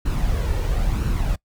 brown noise with flanger, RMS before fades -21 dBFS, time 0.05-1.36 s, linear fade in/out 10 ms, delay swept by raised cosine 0.71 to 2.21 ms, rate 1 Hz, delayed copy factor +0.5, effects noise-tail reverb RT60 0.1 s tail -23 dB re dry

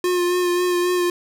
square tone with vibrato, 356.1 Hz, F4, 34 cents sharp, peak -18 dBFS, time 0.04-1.1 s, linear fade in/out 2 ms, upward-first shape sine, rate 3.7 Hz, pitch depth 23 cents each way, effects none

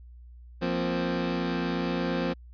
25% pulse chord, F suspended fourth, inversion none, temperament equal, 174.61 / 233.1 / 261.6 Hz, F3 / Bb3 / C4, 0 / 0 / 0 cents, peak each -26 / -30 / -27 dBFS, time 0.61-2.34 s, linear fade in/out 20 ms, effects added 60 Hz sine -45 dBFS peak until 2.53 s + resampled to 11025 Hz

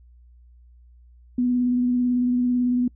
sine tone with vibrato, 246.9 Hz, B3, in tune, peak -18 dBFS, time 1.38-2.88 s, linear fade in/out 5 ms, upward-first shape sine, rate 18 Hz, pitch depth 19 cents each way, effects noise-tail reverb RT60 0.1 s tail -25 dB re dry + added 60 Hz sine -48 dBFS peak until 2.95 s

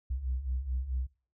sine beating tone pair, 61.1 / 65.7 Hz, B1 / C2, -18 / +8 cents, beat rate 4.6 Hz, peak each -35 / -31 dBFS, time 0.1-1.07 s, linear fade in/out 10 ms, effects noise-tail reverb RT60 0.4 s tail -21 dB re dry + tanh soft clip ceiling -25 dBFS

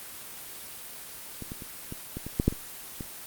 clicks, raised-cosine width 3 ms, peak -24 / -24 / -27 / -23 / -21 / -23 / -10 / -7 / -23 / -22 dBFS, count 10, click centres 1.423 / 1.519 / 1.622 / 1.924 / 2.17 / 2.266 / 2.399 / 2.48 / 2.525 / 3.008 s, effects white hiss -42 dBFS RMS until 3.26 s + Opus 24 kbps

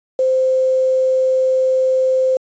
sine tone with quantisation, 520 Hz, C5, 11 cents flat, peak -12 dBFS, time 0.19-2.37 s, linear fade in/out 2 ms, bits 6, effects resampled to 16000 Hz

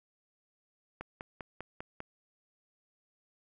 click train, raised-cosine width 0.5 ms, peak -25 dBFS, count 6, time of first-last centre 1.01-2.004 s, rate 5.03 Hz, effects none

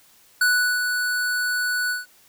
square tone with ADSR envelope, 1480 Hz, F#6, in tune, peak -16 dBFS, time 0.41-2.06 s, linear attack 5 ms, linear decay 380 ms, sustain -6 dB, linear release 160 ms, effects white hiss -55 dBFS RMS until 2.28 s

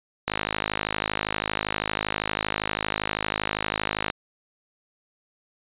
click train, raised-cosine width 0.3 ms, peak -7 dBFS, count 202, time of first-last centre 0.28-4.101 s, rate 52.6 Hz, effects resampled to 8000 Hz

